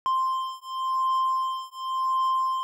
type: beating tone pair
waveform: triangle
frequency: 1046.5 / 1047.41 Hz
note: C6 / C6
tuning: 0 / +2 cents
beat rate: 0.91 Hz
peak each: -25 dBFS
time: 0.06-2.63 s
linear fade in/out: 0 ms
effects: none